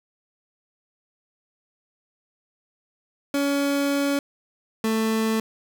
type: tone pair in turn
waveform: 30% pulse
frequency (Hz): 281.8 / 221.5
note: C#4 / A3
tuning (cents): +29 / +12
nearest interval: major third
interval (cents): 417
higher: first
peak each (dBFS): -18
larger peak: neither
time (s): 3.34-4.19 / 4.84-5.4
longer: first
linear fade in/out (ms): 2
effects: none